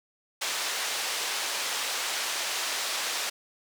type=band-pass noise; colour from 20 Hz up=white; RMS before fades=-31 dBFS; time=0.41-3.3 s; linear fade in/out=10 ms; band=540 to 6100 Hz; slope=12 dB/octave; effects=none